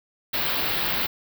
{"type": "band-stop noise", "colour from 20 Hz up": "white", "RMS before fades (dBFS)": -25, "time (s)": [0.33, 1.07], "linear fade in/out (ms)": 10, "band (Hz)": [4600, 15000], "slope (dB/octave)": 48, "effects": []}